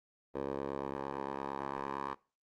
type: tone with band-pass filter sweep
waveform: 10% pulse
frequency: 68.8 Hz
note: C#2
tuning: 12 cents flat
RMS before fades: -39 dBFS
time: 0.34-2.15 s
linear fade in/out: 20 ms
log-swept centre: 570 to 1000 Hz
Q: 2.2
effects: noise-tail reverb RT60 0.3 s tail -20 dB re dry + Opus 24 kbps